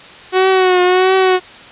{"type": "tone with vibrato", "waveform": "sawtooth", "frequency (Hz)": 370, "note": "F#4", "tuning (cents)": 0, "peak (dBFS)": -5, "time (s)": [0.32, 1.4], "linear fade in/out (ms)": 50, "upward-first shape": "triangle", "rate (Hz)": 1.5, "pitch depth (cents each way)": 53, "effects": ["white hiss -36 dBFS RMS until 1.71 s", "resampled to 8000 Hz"]}